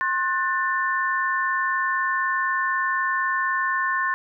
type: chord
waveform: sine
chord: F# diminished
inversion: second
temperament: just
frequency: 1065.6 / 1480 / 1776 Hz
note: C6 / F#6 / A6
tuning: +31 / 0 / +16 cents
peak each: -24 / -29 / -24 dBFS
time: 0.01-4.14 s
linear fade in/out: 0 ms
effects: none